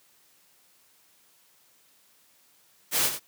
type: noise with echo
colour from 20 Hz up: white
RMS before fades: -24 dBFS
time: 2.91-3.11 s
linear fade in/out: 50 ms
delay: 89 ms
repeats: 1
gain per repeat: -9 dB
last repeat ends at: 3.199 s
effects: white hiss -62 dBFS RMS until 3.27 s + high-pass 100 Hz 12 dB/octave